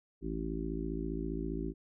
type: harmonic tone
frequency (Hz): 55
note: A1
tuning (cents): 0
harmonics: 1 / 3 / 4 / 5 / 6 / 7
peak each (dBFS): -39 / -41 / -45 / -40 / -41 / -42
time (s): 0.21-1.74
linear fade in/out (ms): 50
effects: none